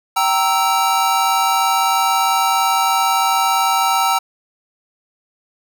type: chord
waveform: square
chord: E diminished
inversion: first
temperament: equal with one note detuned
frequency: 774.5 / 932.3 / 1318.5 Hz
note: G5 / Bb5 / E6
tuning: -21 / 0 / 0 cents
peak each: -19 dBFS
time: 0.16-4.19 s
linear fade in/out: 10 ms
effects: none